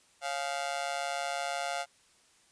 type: tone with amplitude modulation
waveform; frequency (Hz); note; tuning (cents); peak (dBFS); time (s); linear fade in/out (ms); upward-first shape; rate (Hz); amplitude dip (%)
sawtooth; 698.5; F5; 0; -24; 0.21-1.86; 50; sine; 146; 95
effects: white hiss -64 dBFS RMS until 2.51 s + resampled to 22050 Hz